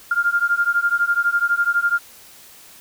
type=beating tone pair; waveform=sine; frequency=1396.9 / 1408.9 Hz; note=F6 / F6; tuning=0 / +15 cents; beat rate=12 Hz; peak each=-19 dBFS; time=0.11-1.99 s; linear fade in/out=5 ms; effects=white hiss -45 dBFS RMS until 2.8 s